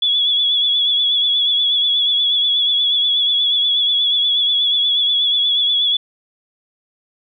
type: tone with vibrato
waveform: sine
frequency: 3397 Hz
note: G#7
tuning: 38 cents sharp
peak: -13 dBFS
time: 0.02-5.97 s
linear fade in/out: 5 ms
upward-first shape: sine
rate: 8.3 Hz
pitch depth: 40 cents each way
effects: none